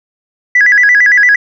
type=tone with vibrato; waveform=sine; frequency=1812 Hz; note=A#6; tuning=50 cents flat; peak=-3 dBFS; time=0.55-1.36 s; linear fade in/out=5 ms; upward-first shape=square; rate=8.8 Hz; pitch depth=150 cents each way; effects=tanh soft clip ceiling 0 dBFS